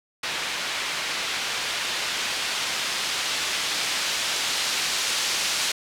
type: noise with low-pass filter sweep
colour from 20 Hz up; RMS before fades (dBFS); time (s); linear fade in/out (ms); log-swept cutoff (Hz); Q
blue; -27; 0.23-5.72; 5; 2800 to 4600; 0.77
effects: none